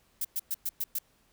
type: noise bursts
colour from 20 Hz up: violet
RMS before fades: -31 dBFS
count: 6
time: 0.21-0.988 s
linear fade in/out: 5 ms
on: 38 ms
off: 110 ms
effects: pink hiss -67 dBFS RMS until 1.32 s